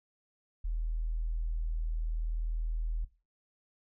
sine tone, 40.29 Hz, E1, 39 cents flat, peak -30 dBFS, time 0.64-3.05 s, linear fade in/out 10 ms, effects noise-tail reverb RT60 0.3 s tail -17 dB re dry

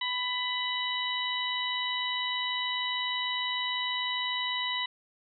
harmonic tone with a mistuned harmonic, 996 Hz, B5, 14 cents sharp, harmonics 1 / 2 / 3 / 4, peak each -35 / -34 / -34 / -34 dBFS, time 0.01-4.86 s, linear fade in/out 5 ms, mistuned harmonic 4, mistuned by -54 cents, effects none

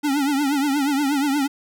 square tone with vibrato, 282.4 Hz, C#4, 32 cents sharp, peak -19 dBFS, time 0.03-1.48 s, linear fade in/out 20 ms, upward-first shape triangle, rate 8.4 Hz, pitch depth 120 cents each way, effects none

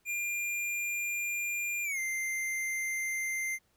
square tone with pitch glide, 2400 to 2089 Hz, D7 to C7, +37 to -3 cents, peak -32 dBFS, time 0.05-3.59 s, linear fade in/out 50 ms, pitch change -240 cents, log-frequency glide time 1.84-1.99 s, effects pink hiss -72 dBFS RMS until 3.76 s

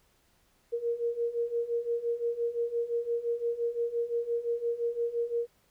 sine beating tone pair, 466.6 / 472.4 Hz, A#4 / A#4, +2 / +23 cents, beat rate 5.8 Hz, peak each -33 / -30 dBFS, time 0.72-5.47 s, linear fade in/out 20 ms, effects pink hiss -68 dBFS RMS until 5.7 s

